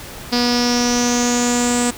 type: tone with low-pass filter sweep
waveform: sawtooth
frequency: 242.4 Hz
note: B3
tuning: 32 cents flat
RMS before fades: -17 dBFS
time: 0.32-1.91 s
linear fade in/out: 10 ms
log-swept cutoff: 4900 to 8000 Hz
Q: 8.3
effects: pink hiss -34 dBFS RMS until 1.97 s